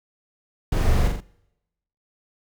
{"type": "noise with echo", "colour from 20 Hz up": "brown", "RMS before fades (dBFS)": -21, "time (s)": [0.72, 1.08], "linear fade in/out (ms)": 5, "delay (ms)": 42, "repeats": 3, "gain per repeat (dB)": -4, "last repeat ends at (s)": 1.206, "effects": ["noise-tail reverb RT60 0.9 s tail -24 dB re dry"]}